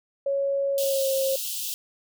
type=tone with pitch glide; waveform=sine; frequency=554.4 to 536.1 Hz; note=C#5 to C5; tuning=0 to +42 cents; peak=-22 dBFS; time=0.26-1.36 s; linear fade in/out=5 ms; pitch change=-58 cents; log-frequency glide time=0.74-1.1 s
type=high-pass noise; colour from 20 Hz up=white; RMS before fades=-31 dBFS; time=0.78-1.74 s; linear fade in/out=0 ms; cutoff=2700 Hz; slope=96 dB/octave
effects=none